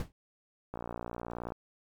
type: noise with exponential decay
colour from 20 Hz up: brown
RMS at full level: -30 dBFS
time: 0-0.12 s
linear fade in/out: 1 ms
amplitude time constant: 25 ms
type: click train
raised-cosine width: 1 ms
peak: -24 dBFS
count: 47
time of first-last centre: 0.74-1.521 s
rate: 58.9 Hz
effects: MP3 96 kbps